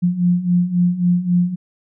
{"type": "beating tone pair", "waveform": "sine", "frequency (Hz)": [174.61, 178.31], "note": ["F3", "F3"], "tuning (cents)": [0, 36], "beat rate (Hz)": 3.7, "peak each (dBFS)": [-19, -15], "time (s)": [0.02, 1.56], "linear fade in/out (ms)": 20, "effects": []}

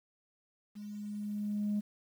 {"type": "tone with level ramp", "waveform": "sine", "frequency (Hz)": 207.6, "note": "G#3", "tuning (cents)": 0, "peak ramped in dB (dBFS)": [-42, -27], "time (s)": [0.75, 1.81], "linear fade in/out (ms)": 20, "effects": ["tanh soft clip ceiling -27 dBFS", "10-bit"]}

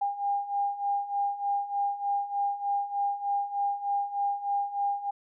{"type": "beating tone pair", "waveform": "sine", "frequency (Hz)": [804, 807.3], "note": ["G5", "G#5"], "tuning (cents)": [44, -49], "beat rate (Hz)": 3.3, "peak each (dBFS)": [-32, -28], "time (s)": [0.01, 5.11], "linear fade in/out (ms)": 10, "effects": []}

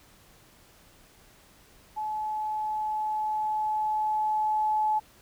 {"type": "tone with level ramp", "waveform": "sine", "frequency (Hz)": 858, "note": "A5", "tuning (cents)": -44, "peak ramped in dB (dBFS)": [-29, -22], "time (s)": [1.96, 5], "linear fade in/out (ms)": 20, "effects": ["pink hiss -57 dBFS RMS until 5.21 s"]}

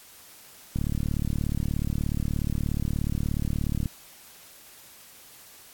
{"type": "click train", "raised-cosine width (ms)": 5, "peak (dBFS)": -15, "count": 115, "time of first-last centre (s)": [0.76, 3.858], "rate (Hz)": 36.8, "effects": ["white hiss -50 dBFS RMS until 5.73 s", "AAC 64 kbps"]}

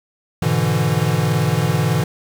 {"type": "chord", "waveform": "square", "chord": "E dominant seventh", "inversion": "first", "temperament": "equal", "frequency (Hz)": [103.83, 123.47, 146.83, 164.81], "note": ["G#2", "B2", "D3", "E3"], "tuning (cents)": [0, 0, 0, 0], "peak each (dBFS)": [-24, -22, -21, -21], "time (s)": [0.42, 2.04], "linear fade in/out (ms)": 5, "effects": ["7-bit"]}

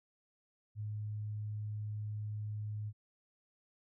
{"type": "tone", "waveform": "sine", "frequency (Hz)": 105.8, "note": "G#2", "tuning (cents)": 33, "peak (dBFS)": -37, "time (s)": [0.75, 2.93], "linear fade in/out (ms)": 50, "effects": []}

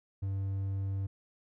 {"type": "tone", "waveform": "triangle", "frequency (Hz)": 97.4, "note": "G2", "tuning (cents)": -11, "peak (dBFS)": -29, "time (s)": [0.22, 1.07], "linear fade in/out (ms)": 10, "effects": []}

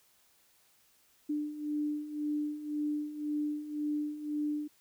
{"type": "beating tone pair", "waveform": "sine", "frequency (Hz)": [296.4, 298.3], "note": ["D4", "D4"], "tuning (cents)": [16, 27], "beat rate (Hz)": 1.9, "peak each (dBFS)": [-38, -33], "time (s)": [1.29, 4.68], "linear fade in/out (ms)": 10, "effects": ["white hiss -67 dBFS RMS until 4.8 s"]}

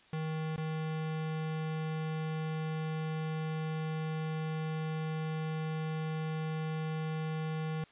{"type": "tone with dropouts", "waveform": "square", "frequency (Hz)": 157.6, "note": "D#3", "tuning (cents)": 23, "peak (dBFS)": -34, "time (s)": [0.13, 7.84], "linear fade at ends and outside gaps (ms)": 2, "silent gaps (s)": [0.562, 0.579], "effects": ["white hiss -61 dBFS RMS until 7.91 s", "resampled to 8000 Hz"]}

